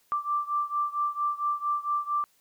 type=beating tone pair; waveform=sine; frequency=1174.7 / 1179.1 Hz; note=D6 / D6; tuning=0 / +7 cents; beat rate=4.4 Hz; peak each=-28 / -30 dBFS; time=0.12-2.24 s; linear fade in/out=0 ms; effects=white hiss -66 dBFS RMS until 2.4 s